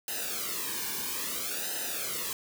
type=noise with flanger; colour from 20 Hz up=white; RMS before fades=-34 dBFS; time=0.08-2.33 s; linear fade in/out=2 ms; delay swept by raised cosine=0.88 to 1.55 ms; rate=0.6 Hz; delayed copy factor=-0.9; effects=none